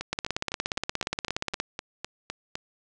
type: two click trains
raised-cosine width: 0.2 ms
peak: -15 / -10 dBFS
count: 11 / 26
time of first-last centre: 0.01-2.555 / 0.13-1.601 s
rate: 3.93 / 17 Hz
effects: resampled to 22050 Hz + 7-bit